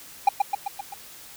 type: tone with echo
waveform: triangle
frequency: 804 Hz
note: G5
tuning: 44 cents sharp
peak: -10 dBFS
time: 0.27-0.29 s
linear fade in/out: 5 ms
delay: 130 ms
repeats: 5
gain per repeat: -4 dB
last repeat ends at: 0.94 s
effects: white hiss -45 dBFS RMS until 1.36 s